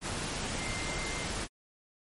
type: tone in noise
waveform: sine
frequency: 2093 Hz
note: C7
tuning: in tune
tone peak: -40 dBFS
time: 0.56-1.28 s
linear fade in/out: 50 ms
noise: pink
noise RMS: -35 dBFS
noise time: 0.01-1.48 s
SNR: -8 dB
effects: MP3 48 kbps